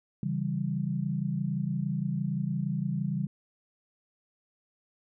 sine chord, C# diminished, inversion none, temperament equal, 138.59 / 164.81 / 196 Hz, C#3 / E3 / G3, 0 / 0 / 0 cents, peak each -32 dBFS, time 0.23-3.27 s, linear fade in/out 2 ms, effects none

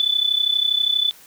sine tone with amplitude modulation, 3487 Hz, A7, 16 cents flat, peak -13 dBFS, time 0-1.11 s, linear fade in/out 0 ms, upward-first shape sine, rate 32.4 Hz, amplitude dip 80%, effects white hiss -47 dBFS RMS until 1.26 s

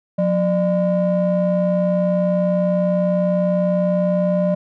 triangle ring-modulated tone, 210 Hz, G#3, 19 cents sharp, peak -10 dBFS, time 0.18-4.55 s, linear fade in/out 10 ms, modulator 390 Hz, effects none

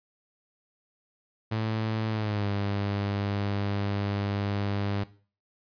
sawtooth tone with pitch glide, 110 to 100.87 Hz, A2 to G2, 0 to +50 cents, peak -23 dBFS, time 1.51-5.04 s, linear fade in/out 10 ms, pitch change -150 cents, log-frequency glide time 2.1-2.48 s, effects noise-tail reverb RT60 0.4 s tail -17 dB re dry + resampled to 11025 Hz

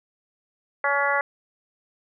harmonic tone, 282.3 Hz, C#4, 32 cents sharp, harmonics 2 / 3 / 4 / 5 / 6 / 7, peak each -27 / -27 / -27 / -27 / -27 / -27 dBFS, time 0.84-1.21 s, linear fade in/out 2 ms, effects none

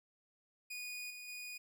sawtooth tone with level steps, 2465 Hz, D#7, 17 cents flat, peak -39 / -44 / -41 dBFS, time 0.7-1.58 s, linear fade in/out 10 ms, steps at 1.1 / 1.28 s, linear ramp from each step 5 ms, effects none

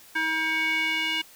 square tone with band-pass filter sweep, 318.9 Hz, D#4, 43 cents sharp, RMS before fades -26 dBFS, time 0.15-1.22 s, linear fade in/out 10 ms, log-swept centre 1800 to 2700 Hz, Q 4.6, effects white hiss -51 dBFS RMS until 1.35 s

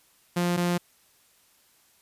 sawtooth tone pair in turn, 175.4 / 175.4 Hz, F3 / F3, +8 / +8 cents, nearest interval unison, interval 0 cents, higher neither, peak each -19 dBFS, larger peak neither, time 0.36-0.57 / 0.57-0.78 s, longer neither, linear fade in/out 10 ms, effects white hiss -62 dBFS RMS until 2.01 s + resampled to 32000 Hz

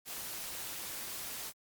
white noise with amplitude modulation, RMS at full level -39 dBFS, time 0.05-1.53 s, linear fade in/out 50 ms, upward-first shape sine, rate 244 Hz, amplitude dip 60%, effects Opus 48 kbps

